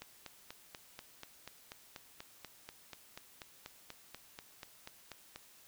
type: click train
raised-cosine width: 0.2 ms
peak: -28 dBFS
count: 23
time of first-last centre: 0.02-5.36 s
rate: 4.12 Hz
effects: white hiss -61 dBFS RMS until 5.67 s